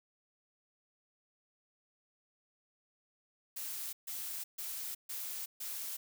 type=noise bursts; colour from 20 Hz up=blue; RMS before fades=-41 dBFS; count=5; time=3.56-5.97 s; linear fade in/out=10 ms; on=370 ms; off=140 ms; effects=none